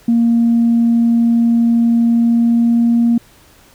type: tone with pitch glide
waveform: sine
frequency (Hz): 233.1 to 234.6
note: A#3 to A#3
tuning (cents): 0 to +11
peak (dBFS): -8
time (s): 0.08-3.18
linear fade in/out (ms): 5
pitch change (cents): +11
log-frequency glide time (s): 2.05-3.04
effects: tanh soft clip ceiling -5 dBFS + pink hiss -47 dBFS RMS until 3.74 s